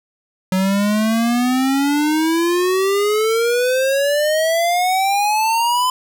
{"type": "exponential sweep", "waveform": "square", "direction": "up", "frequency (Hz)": [185, 1018], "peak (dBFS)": -15, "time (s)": [0.52, 5.9], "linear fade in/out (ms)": 2, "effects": []}